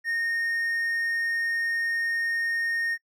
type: tone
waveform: triangle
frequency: 1845 Hz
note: A#6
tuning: 18 cents flat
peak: -23 dBFS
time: 0.04-2.98 s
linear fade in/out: 50 ms
effects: noise-tail reverb RT60 0.1 s tail -22 dB re dry